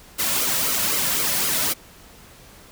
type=noise with flanger; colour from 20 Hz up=white; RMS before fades=-22 dBFS; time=0.18-1.74 s; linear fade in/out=20 ms; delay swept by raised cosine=1.1 to 2.6 ms; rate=3.9 Hz; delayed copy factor=-0.6; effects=pink hiss -47 dBFS RMS until 2.71 s